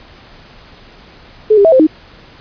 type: tone with pitch steps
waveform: sine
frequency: 430 / 402.1 / 650 / 521 / 313 Hz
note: A4 / G4 / E5 / C5 / D#4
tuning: -40 / +44 / -24 / -7 / +10 cents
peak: -4 dBFS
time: 1.5-1.87 s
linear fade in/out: 10 ms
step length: 74 ms
effects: pink hiss -40 dBFS RMS until 2.4 s + resampled to 11025 Hz